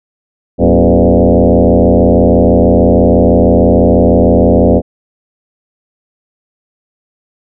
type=tone with frequency modulation; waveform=sine; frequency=155.56 Hz; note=D#3; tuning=in tune; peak=-4 dBFS; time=0.58-4.82 s; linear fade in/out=50 ms; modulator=86.2 Hz; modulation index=5.5; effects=none